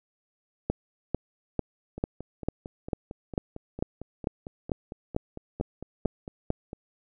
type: two click trains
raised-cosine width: 2 ms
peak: -24 / -12 dBFS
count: 22 / 14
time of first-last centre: 1.98-6.731 / 0.7-6.504 s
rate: 4.42 / 2.24 Hz
effects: none